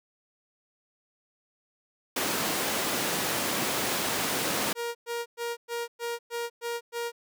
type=high-pass noise; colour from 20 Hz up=pink; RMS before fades=-29 dBFS; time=2.16-4.73 s; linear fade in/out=5 ms; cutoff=230 Hz; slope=12 dB/octave
type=tone bursts; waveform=sawtooth; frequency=471.1 Hz; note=A#4; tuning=18 cents sharp; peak=-26 dBFS; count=8; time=4.75-7.12 s; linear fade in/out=50 ms; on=200 ms; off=110 ms
effects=none